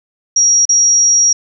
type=tone with dropouts; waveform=sine; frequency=5680 Hz; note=F8; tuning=28 cents sharp; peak=-7 dBFS; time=0.36-1.33 s; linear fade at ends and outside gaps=5 ms; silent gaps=0.654-0.691 s; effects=none